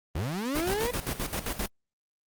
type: linear sweep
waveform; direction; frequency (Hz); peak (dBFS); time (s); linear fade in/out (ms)
35% pulse; up; 64.1 to 499.8; -26; 0.15-0.91; 5
type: noise with tremolo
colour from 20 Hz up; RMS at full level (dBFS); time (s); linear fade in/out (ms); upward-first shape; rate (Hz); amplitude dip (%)
pink; -30; 0.54-1.68; 20; square; 7.6; 70
effects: Opus 24 kbps